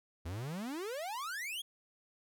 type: exponential sweep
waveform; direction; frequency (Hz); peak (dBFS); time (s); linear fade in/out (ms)
45% pulse; up; 77.78 to 3400; -38; 0.25-1.62; 10
effects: 13-bit